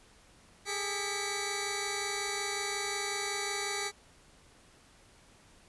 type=tone cluster; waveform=15% pulse; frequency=404.5 / 430 / 1976 / 2279 Hz; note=G#4 / A4 / B6 / C#7; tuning=-46 / -40 / 0 / +47 cents; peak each=-31 / -38 / -31 / -31 dBFS; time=0.65-3.92 s; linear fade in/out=50 ms; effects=pink hiss -60 dBFS RMS until 5.68 s + resampled to 24000 Hz